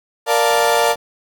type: chord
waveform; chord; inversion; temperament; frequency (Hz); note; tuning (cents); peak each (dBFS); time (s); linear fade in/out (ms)
35% pulse; Bb major seventh; none; equal; 466.2 / 587.3 / 698.5 / 880; Bb4 / D5 / F5 / A5; 0 / 0 / 0 / 0; -17; 0.26-0.96; 50
type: click train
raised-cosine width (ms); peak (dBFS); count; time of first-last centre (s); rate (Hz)
1; -26; 20; 0.51-0.957; 42.5
effects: none